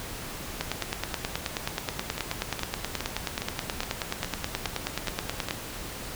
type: two click trains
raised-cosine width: 0.2 ms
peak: -13 / -10 dBFS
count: 9 / 47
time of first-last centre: 2.18-5.486 / 0.61-5.509 s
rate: 2.42 / 9.39 Hz
effects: pink hiss -38 dBFS RMS until 6.15 s